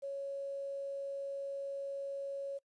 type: tone with quantisation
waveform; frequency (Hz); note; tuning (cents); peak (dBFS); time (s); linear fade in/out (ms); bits
sine; 554.4; C#5; 0; -37; 0.02-2.59; 20; 11
effects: noise-tail reverb RT60 0.1 s tail -25 dB re dry + resampled to 24000 Hz